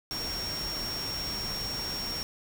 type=tone in noise; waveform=sine; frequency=5540 Hz; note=F8; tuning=15 cents flat; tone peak=-33 dBFS; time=0.11-2.23 s; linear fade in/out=0 ms; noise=pink; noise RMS=-38 dBFS; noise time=0.11-2.23 s; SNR=+2 dB; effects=none